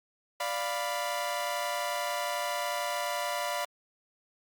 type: chord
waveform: sawtooth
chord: B diminished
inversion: first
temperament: equal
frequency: 587.3 / 698.5 / 987.8 Hz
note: D5 / F5 / B5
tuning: 0 / 0 / 0 cents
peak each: -31 dBFS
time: 0.4-3.65 s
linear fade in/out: 5 ms
effects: Opus 48 kbps